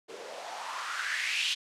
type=noise with band-pass filter sweep; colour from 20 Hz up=blue; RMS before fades=-34 dBFS; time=0.08-1.55 s; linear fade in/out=20 ms; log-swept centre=400 to 3200 Hz; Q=4; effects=low-pass 7000 Hz 12 dB/octave